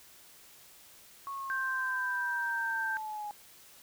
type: linear sweep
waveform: sine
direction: down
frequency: 1108.7 to 828 Hz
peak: -36 dBFS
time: 1.27-3.31 s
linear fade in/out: 0 ms
type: tone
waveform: sine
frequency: 1568 Hz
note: G6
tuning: in tune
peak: -31 dBFS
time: 1.5-2.97 s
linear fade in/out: 0 ms
effects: white hiss -56 dBFS RMS until 3.82 s